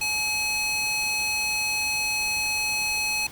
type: tone with high-pass filter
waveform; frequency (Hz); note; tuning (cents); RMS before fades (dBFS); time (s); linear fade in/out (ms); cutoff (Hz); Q
square; 850; G#5; +40; -26; 0.01-3.27; 5; 2400; 1.2
effects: pink hiss -44 dBFS RMS until 3.31 s